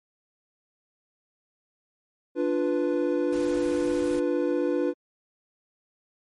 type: chord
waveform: triangle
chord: B diminished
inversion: first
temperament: equal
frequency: 293.7 / 349.2 / 493.9 Hz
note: D4 / F4 / B4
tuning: 0 / 0 / 0 cents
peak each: -25 dBFS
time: 2.35-4.94 s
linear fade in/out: 50 ms
type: noise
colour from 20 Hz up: pink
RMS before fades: -42 dBFS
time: 3.32-4.2 s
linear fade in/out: 10 ms
effects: MP3 48 kbps